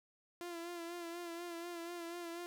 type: tone with vibrato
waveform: sawtooth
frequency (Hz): 342.5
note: F4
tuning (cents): -34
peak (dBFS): -39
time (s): 0.41-2.46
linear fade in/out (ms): 0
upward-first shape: sine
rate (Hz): 4.1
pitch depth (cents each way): 41
effects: none